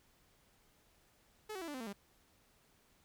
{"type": "tone with pitch steps", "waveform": "sawtooth", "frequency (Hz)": [428.7, 377.5, 332.5, 292.8, 257.9, 227.1, 200], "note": ["A4", "F#4", "E4", "D4", "C4", "A#3", "G3"], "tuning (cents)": [-45, 35, 15, -5, -25, -45, 35], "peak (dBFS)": -38, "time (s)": [1.49, 1.931], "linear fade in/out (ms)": 10, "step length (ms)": 63, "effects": ["pink hiss -70 dBFS RMS until 3.04 s"]}